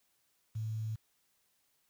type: tone with quantisation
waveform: sine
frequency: 110 Hz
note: A2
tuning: in tune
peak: -34 dBFS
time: 0.55-0.96 s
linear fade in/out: 10 ms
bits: 10
effects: white hiss -75 dBFS RMS until 1.89 s